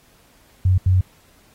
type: tone bursts at uneven times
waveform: sine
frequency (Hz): 92.5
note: F#2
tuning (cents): 0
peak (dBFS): -12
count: 2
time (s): 0.65-0.78 / 0.86-1.01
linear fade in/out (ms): 5
effects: pink hiss -55 dBFS RMS until 1.54 s + AAC 48 kbps